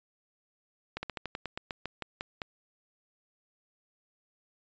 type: slowing click train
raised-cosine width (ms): 0.3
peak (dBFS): -19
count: 13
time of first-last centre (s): 0.97-2.418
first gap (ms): 60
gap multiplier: 1.12
effects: resampled to 16000 Hz